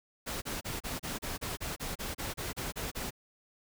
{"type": "noise bursts", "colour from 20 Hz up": "pink", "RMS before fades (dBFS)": -37, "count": 15, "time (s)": [0.26, 3.108], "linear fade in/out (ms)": 20, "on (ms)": 160, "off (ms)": 32, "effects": []}